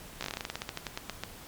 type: slowing click train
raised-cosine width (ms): 0.2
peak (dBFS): -16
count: 19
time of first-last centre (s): 0.21-1.236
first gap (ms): 15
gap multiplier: 1.14
effects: pink hiss -48 dBFS RMS until 1.47 s + MP3 96 kbps